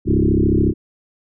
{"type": "tone with frequency modulation", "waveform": "sine", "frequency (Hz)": 206.6, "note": "G#3", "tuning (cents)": -9, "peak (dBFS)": -12, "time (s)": [0.05, 0.74], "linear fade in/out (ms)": 50, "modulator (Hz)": 33.9, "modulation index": 4.9, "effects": []}